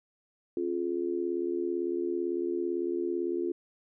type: tone with amplitude modulation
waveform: sine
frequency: 349.2 Hz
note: F4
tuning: in tune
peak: -24 dBFS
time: 0.57-3.52 s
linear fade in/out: 2 ms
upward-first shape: sine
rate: 77.9 Hz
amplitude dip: 90%
effects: none